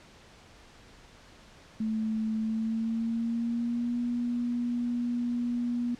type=tone with pitch glide; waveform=sine; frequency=219.5 to 240.8 Hz; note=A3 to B3; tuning=-4 to -44 cents; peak=-27 dBFS; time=1.8-5.95 s; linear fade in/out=5 ms; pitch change=+160 cents; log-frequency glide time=2.38-3.97 s; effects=pink hiss -54 dBFS RMS until 5.99 s + low-pass 6000 Hz 12 dB/octave